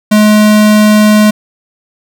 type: tone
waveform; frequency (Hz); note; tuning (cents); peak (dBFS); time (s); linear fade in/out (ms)
square; 212; G#3; +36; -4; 0.11-1.31; 10
effects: none